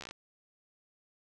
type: slowing click train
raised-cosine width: 0.2 ms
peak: -26 dBFS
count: 7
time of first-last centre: 0.01-0.11 s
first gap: 13 ms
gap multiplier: 1.1
effects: none